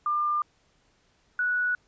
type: tone pair in turn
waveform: sine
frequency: 1198 / 1471.4 Hz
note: D6 / F#6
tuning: +34 / -10 cents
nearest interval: major third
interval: 356 cents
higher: second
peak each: -23 dBFS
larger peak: neither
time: 0.06-0.42 / 1.39-1.75 s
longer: neither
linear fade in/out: 2 ms
effects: pink hiss -66 dBFS RMS until 1.87 s + resampled to 16000 Hz